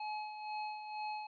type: tone with tremolo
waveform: square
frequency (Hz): 850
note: G#5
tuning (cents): +40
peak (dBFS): -38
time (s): 0-1.27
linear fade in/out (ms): 5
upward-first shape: sine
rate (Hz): 2.1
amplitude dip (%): 55
effects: resampled to 11025 Hz + 13-bit